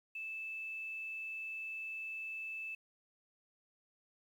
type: tone with quantisation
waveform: sine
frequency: 2630 Hz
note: E7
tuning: 5 cents flat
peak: -40 dBFS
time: 0.15-2.75 s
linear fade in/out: 5 ms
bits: 11
effects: none